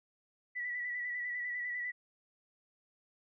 sine tone with vibrato, 1958 Hz, B6, 15 cents flat, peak -35 dBFS, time 0.55-1.92 s, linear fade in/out 20 ms, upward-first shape square, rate 10 Hz, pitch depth 28 cents each way, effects none

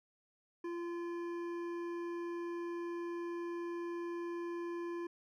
sine tone with hard clipping, 343.7 Hz, F4, 28 cents flat, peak -40 dBFS, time 0.64-5.07 s, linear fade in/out 5 ms, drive 11 dB, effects none

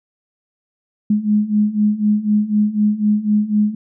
sine beating tone pair, 207.7 / 211.7 Hz, G#3 / G#3, 0 / +33 cents, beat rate 4 Hz, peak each -18 / -15 dBFS, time 1.1-3.75 s, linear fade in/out 5 ms, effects none

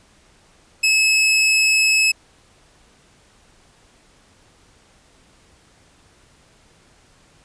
sawtooth tone, 2588 Hz, E7, 32 cents flat, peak -10 dBFS, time 0.83-2.12 s, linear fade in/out 10 ms, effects pink hiss -54 dBFS RMS until 7.44 s + resampled to 22050 Hz

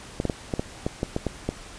clicks, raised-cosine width 2 ms, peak -11 dBFS, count 10, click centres 0.201 / 0.253 / 0.298 / 0.538 / 0.595 / 0.865 / 1.031 / 1.164 / 1.267 / 1.49 s, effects pink hiss -43 dBFS RMS until 1.78 s + resampled to 22050 Hz

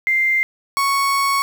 sine / 35% pulse tone pair in turn, 2093 / 1108.7 Hz, C7 / C#6, 0 / 0 cents, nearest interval major seventh, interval 1100 cents, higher first, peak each -14 dBFS, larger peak neither, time 0.07-0.43 / 0.77-1.42 s, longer second, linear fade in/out 0 ms, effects 7-bit

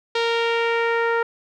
sawtooth tone with low-pass filter sweep, 463.5 Hz, A#4, 10 cents flat, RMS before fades -21 dBFS, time 0.15-1.23 s, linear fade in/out 5 ms, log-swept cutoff 3900 to 1600 Hz, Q 2, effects none

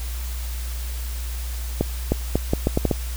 accelerating click train, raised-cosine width 2 ms, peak -5 dBFS, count 8, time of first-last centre 1.81-2.912 s, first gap 310 ms, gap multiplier 0.76, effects added 60 Hz sine -26 dBFS peak until 3.16 s + white hiss -38 dBFS RMS until 3.16 s

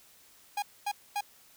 45% pulse tone bursts, 819 Hz, G#5, 24 cents flat, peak -29 dBFS, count 3, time 0.57-1.209 s, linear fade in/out 5 ms, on 53 ms, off 240 ms, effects white hiss -59 dBFS RMS until 1.56 s

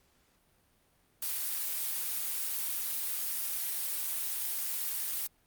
blue noise, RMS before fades -34 dBFS, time 1.22-5.27 s, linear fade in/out 5 ms, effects pink hiss -69 dBFS RMS until 5.46 s + Opus 48 kbps

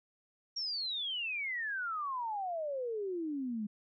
sine exponential sweep, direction down, 5640 to 203.5 Hz, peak -34 dBFS, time 0.56-3.67 s, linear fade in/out 10 ms, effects none

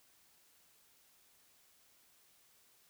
silence, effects white hiss -68 dBFS RMS until 2.89 s

